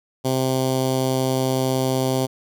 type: tone with notch filter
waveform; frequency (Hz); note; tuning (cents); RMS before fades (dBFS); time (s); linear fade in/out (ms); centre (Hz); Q
10% pulse; 130.81; C3; 0; -21; 0.24-2.27; 20; 1800; 0.88
effects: none